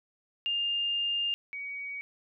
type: tone pair in turn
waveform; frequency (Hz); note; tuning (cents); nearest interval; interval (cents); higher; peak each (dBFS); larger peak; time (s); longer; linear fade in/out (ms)
sine; 2810 / 2255; F7 / C#7; +10 / +29; major third; 381; first; -27 / -35; first; 0.46-1.34 / 1.53-2.01; first; 0
effects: none